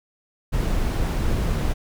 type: noise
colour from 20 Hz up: brown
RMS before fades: -22 dBFS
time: 0.52-1.74 s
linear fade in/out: 20 ms
effects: none